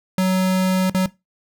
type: tone with dropouts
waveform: square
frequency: 186.6 Hz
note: F#3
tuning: 15 cents sharp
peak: -16 dBFS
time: 0.18-1.06 s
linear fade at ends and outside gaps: 2 ms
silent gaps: 0.898-0.946 s
effects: noise-tail reverb RT60 0.2 s tail -18 dB re dry